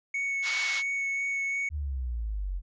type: tone with vibrato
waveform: triangle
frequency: 2217 Hz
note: C#7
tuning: in tune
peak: -26 dBFS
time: 0.14-1.69 s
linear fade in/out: 5 ms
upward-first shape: sine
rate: 2.9 Hz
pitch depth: 9 cents each way
type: band-pass noise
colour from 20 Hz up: white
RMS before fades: -34 dBFS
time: 0.42-0.83 s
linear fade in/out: 50 ms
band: 1300 to 4500 Hz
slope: 12 dB/octave
type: exponential sweep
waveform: sine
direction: down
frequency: 77.78 to 43.31 Hz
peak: -29 dBFS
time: 1.7-2.62 s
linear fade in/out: 50 ms
effects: resampled to 16000 Hz